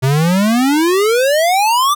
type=exponential sweep; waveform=square; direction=up; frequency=127.7 to 1209 Hz; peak=-11 dBFS; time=0.02-1.95 s; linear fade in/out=20 ms; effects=none

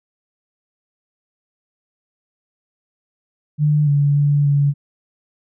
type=tone with pitch steps; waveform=sine; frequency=149.4 / 143.4 / 144.6 / 142.6 Hz; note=D3 / D3 / D3 / C#3; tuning=+30 / -41 / -27 / +49 cents; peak=-12 dBFS; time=3.58-4.74 s; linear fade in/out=50 ms; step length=290 ms; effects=none

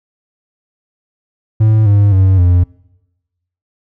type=tone with pitch steps; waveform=triangle; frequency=109.1 / 101.79 / 94.98 / 88.62 Hz; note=A2 / G#2 / F#2 / F2; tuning=-14 / -34 / +46 / +26 cents; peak=-4 dBFS; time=1.6-2.64 s; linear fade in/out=10 ms; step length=260 ms; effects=noise-tail reverb RT60 1.0 s tail -23 dB re dry

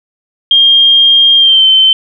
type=tone with pitch glide; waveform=sine; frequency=3216 to 3087 Hz; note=G7 to G7; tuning=+44 to -27 cents; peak=-3 dBFS; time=0.51-1.93 s; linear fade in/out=2 ms; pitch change=-71 cents; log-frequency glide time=1.36-1.66 s; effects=none

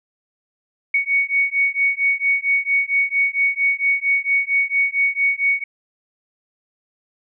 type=beating tone pair; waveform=sine; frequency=2228 / 2232.4 Hz; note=C#7 / C#7; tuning=+8 / +12 cents; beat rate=4.4 Hz; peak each=-19 dBFS; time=0.94-5.64 s; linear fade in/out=5 ms; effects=none

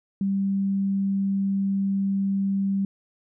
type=tone; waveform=sine; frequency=196 Hz; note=G3; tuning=in tune; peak=-21 dBFS; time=0.21-2.85 s; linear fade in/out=2 ms; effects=none

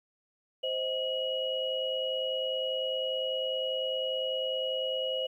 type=tone cluster; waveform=sine; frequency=521 / 631 / 2907 Hz; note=C5 / D#5 / F#7; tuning=-7 / +24 / -31 cents; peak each=-32 / -37 / -33 dBFS; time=0.63-5.27 s; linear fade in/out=10 ms; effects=11-bit

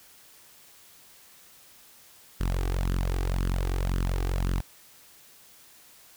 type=tone with flanger; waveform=sawtooth; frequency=45.16 Hz; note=F#1; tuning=41 cents flat; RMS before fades=-27 dBFS; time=2.4-4.61 s; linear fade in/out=10 ms; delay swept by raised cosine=0.62 to 2.62 ms; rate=1.9 Hz; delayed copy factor=+0.65; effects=white hiss -54 dBFS RMS until 6.16 s

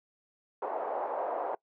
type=band-pass noise; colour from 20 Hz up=white; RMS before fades=-34 dBFS; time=0.62-1.55 s; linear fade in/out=2 ms; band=480 to 830 Hz; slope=24 dB/octave; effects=noise-tail reverb RT60 0.1 s tail -23 dB re dry

